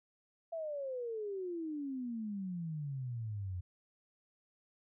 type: exponential sweep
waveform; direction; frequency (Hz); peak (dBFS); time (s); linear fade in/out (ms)
sine; down; 674 to 87.7; -37; 0.52-3.61; 10
effects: none